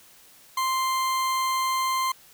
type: tone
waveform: 40% pulse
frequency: 1046.5 Hz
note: C6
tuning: in tune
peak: -22 dBFS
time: 0.57-2.12 s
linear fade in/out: 5 ms
effects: white hiss -53 dBFS RMS until 2.33 s